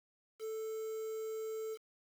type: tone with quantisation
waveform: triangle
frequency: 440 Hz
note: A4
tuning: in tune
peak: -36 dBFS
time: 0.39-1.78 s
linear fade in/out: 50 ms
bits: 9
effects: none